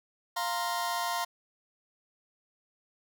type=chord; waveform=sawtooth; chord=F suspended fourth; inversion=none; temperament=just; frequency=698.5 / 931.3 / 1047.7 Hz; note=F5 / Bb5 / C6; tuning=0 / -2 / +2 cents; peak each=-30 dBFS; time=0.36-1.25 s; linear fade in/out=10 ms; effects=none